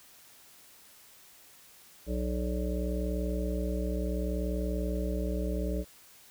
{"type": "harmonic tone with a mistuned harmonic", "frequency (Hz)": 61.2, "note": "B1", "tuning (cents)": -15, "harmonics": [1, 3, 5, 7, 9, 10], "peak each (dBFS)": [-31, -36, -38, -39, -41, -41], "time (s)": [2.06, 5.85], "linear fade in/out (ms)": 50, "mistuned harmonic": 10, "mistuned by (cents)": -59, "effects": ["white hiss -56 dBFS RMS until 6.3 s"]}